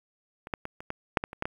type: clicks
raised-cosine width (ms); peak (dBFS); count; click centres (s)
0.5; -25 / -14 / -20 / -26 / -17 / -6 / -15 / -25 / -14 / -15; 10; 0.471 / 0.538 / 0.654 / 0.805 / 0.904 / 1.172 / 1.239 / 1.331 / 1.424 / 1.455
effects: 8-bit